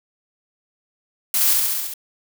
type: noise with echo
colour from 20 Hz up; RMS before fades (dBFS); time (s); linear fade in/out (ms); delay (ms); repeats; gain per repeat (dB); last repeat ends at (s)
blue; -19; 1.34-1.53; 2; 68; 6; -2; 1.938
effects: none